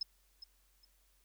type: tone with echo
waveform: sine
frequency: 5160 Hz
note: E8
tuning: 38 cents flat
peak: -32 dBFS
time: 0.01-0.03 s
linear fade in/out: 5 ms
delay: 410 ms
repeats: 2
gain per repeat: -13 dB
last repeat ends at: 0.85 s
effects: added 46 Hz sine -70 dBFS peak until 1.24 s + white hiss -73 dBFS RMS until 1.24 s